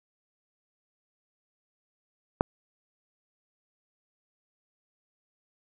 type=click; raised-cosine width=1 ms; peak=-7 dBFS; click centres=2.409 s; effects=none